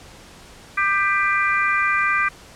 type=harmonic tone with a mistuned harmonic; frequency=397.7 Hz; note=G4; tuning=25 cents sharp; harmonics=3 / 4 / 5 / 6; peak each=-21 / -22 / -23 / -24 dBFS; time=0.77-2.29 s; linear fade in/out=10 ms; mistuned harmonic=4; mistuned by=-24 cents; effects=pink hiss -44 dBFS RMS until 2.55 s + low-pass 9000 Hz 12 dB/octave